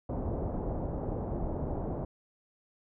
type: low-pass noise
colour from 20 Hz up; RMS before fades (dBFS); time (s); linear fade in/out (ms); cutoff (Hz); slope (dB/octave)
pink; -34; 0.09-2.05; 5; 770; 24
effects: none